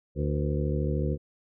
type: harmonic tone with a mistuned harmonic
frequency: 73.42 Hz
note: D2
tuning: in tune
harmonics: 1 / 2 / 3 / 4 / 5 / 6 / 7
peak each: -29 / -29 / -35 / -37 / -35 / -37 / -37 dBFS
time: 0.15-1.18 s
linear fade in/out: 50 ms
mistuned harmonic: 6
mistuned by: +100 cents
effects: none